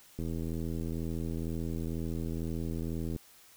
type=click train; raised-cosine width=3 ms; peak=-24 dBFS; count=245; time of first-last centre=0.19-3.162 s; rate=82.1 Hz; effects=white hiss -58 dBFS RMS until 3.56 s